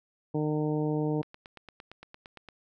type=harmonic tone; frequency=152 Hz; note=D#3; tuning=40 cents flat; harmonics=1 / 2 / 3 / 4 / 5 / 6; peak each=-30 / -30 / -32 / -40 / -42 / -43 dBFS; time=0.34-1.22 s; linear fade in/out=10 ms
type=click train; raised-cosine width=0.3 ms; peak=-29 dBFS; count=12; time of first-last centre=1.23-2.487 s; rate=8.75 Hz
effects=none